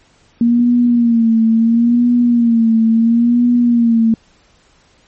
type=tone with vibrato; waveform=sine; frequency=233.1 Hz; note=A#3; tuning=in tune; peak=-8 dBFS; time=0.41-4.14 s; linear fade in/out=2 ms; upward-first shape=sine; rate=0.73 Hz; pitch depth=67 cents each way; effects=pink hiss -52 dBFS RMS until 5.07 s + MP3 32 kbps